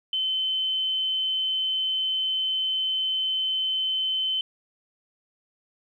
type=tone; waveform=sine; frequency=3064 Hz; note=G7; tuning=40 cents flat; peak=-23 dBFS; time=0.13-4.41 s; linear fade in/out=2 ms; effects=10-bit